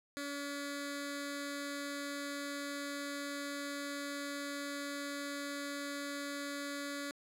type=tone with notch filter; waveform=10% pulse; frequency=284.4 Hz; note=C#4; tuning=45 cents sharp; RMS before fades=-41 dBFS; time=0.17-7.11 s; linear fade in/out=0 ms; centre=850 Hz; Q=1.1; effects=low-pass 12000 Hz 12 dB/octave